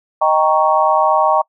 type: chord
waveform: sine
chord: Eb dominant seventh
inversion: none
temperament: equal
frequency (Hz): 622.3 / 784 / 932.3 / 1108.7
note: Eb5 / G5 / Bb5 / Db6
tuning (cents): 0 / 0 / 0 / 0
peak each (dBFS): -16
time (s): 0.21-1.42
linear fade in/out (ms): 10
effects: noise-tail reverb RT60 0.1 s tail -26 dB re dry